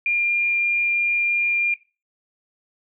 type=tone; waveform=sine; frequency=2401 Hz; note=D7; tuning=38 cents sharp; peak=-18 dBFS; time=0.06-1.74 s; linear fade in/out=2 ms; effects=noise-tail reverb RT60 0.3 s tail -18 dB re dry